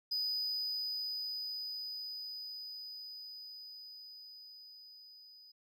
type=tone with level ramp; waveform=triangle; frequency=4978 Hz; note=D#8; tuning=in tune; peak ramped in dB=-31 to -54 dBFS; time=0.11-5.52 s; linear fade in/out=10 ms; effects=none